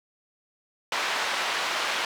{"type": "band-pass noise", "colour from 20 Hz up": "pink", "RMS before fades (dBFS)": -28, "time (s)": [0.92, 2.05], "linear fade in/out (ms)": 2, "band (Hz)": [830, 4100], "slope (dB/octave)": 12, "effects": []}